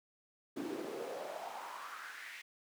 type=noise with high-pass filter sweep; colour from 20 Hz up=brown; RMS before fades=-44 dBFS; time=0.56-2.42 s; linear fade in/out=10 ms; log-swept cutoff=270 to 2200 Hz; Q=3.9; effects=high-pass 150 Hz 12 dB/octave